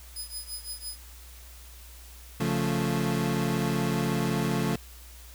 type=tone with tremolo; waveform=10% pulse; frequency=5010 Hz; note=D#8; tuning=11 cents sharp; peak=-27 dBFS; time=0.16-0.97 s; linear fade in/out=2 ms; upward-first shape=triangle; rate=5.9 Hz; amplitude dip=95%
type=chord; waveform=30% pulse; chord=Db augmented; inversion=none; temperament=equal; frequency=138.59 / 174.61 / 220 Hz; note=Db3 / F3 / A3; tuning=0 / 0 / 0 cents; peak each=-27 dBFS; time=2.4-4.76 s; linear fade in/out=5 ms
effects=added 60 Hz sine -46 dBFS peak until 5.34 s + white hiss -51 dBFS RMS until 5.34 s